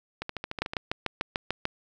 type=two click trains; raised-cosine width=0.3 ms; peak=-17 / -11 dBFS; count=8 / 8; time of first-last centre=0.22-0.735 / 0.62-1.654 s; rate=13.6 / 6.77 Hz; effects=none